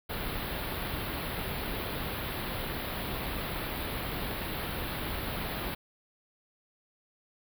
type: band-stop noise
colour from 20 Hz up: pink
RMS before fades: -35 dBFS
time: 0.09-5.75 s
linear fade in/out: 10 ms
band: 4300 to 11000 Hz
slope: 48 dB/octave
effects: none